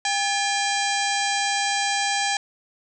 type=harmonic tone with a mistuned harmonic; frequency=801 Hz; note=G5; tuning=37 cents sharp; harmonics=1 / 2 / 3 / 4 / 5 / 6 / 7 / 8 / 9 / 10; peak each=-25 / -28 / -30 / -31 / -32 / -33 / -33 / -34 / -35 / -35 dBFS; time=0.05-2.37 s; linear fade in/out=2 ms; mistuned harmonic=2; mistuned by=+120 cents; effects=none